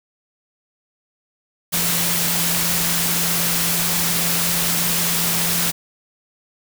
sine tone in noise, 170.8 Hz, F3, 38 cents flat, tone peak -27 dBFS, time 1.72-5.72 s, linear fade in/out 20 ms, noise white, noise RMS -20 dBFS, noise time 1.72-5.72 s, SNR -10 dB, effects none

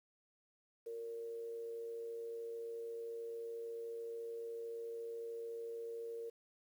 sine tone with amplitude modulation, 461.9 Hz, A#4, 16 cents flat, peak -40 dBFS, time 0.86-6.3 s, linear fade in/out 10 ms, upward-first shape sine, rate 109 Hz, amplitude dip 40%, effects 11-bit

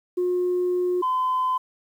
sine tone pair in turn, 359.4 / 1021.2 Hz, F4 / C6, +50 / -42 cents, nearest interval octave + tritone, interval 1808 cents, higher second, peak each -19 dBFS, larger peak neither, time 0.17-1.02 / 1.02-1.58 s, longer first, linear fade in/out 10 ms, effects tanh soft clip ceiling -17 dBFS + 9-bit

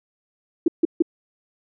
sine tone bursts, 333.6 Hz, E4, 21 cents sharp, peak -12 dBFS, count 3, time 0.66-1.023 s, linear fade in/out 5 ms, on 21 ms, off 150 ms, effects none

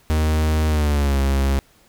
45% pulse tone with pitch glide, 77.78 to 68.1 Hz, D#2 to C#2, 0 to -30 cents, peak -16 dBFS, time 0.1-1.59 s, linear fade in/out 0 ms, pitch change -230 cents, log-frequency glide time 0.68-1.19 s, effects pink hiss -55 dBFS RMS until 1.88 s

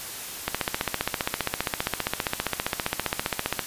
click train, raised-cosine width 0.3 ms, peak -7 dBFS, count 48, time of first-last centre 0.48-3.593 s, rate 15.1 Hz, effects white hiss -36 dBFS RMS until 3.66 s + resampled to 32000 Hz

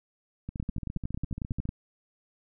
two click trains, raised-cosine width 5 ms, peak -19 / -23 dBFS, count 13 / 18, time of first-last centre 0.6-1.691 / 0.49-1.654 s, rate 11 / 14.6 Hz, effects none

